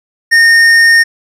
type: tone with hard clipping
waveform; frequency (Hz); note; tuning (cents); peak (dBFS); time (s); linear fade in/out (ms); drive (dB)
triangle; 1836; A#6; -27; -5; 0.31-1.04; 20; 12
effects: none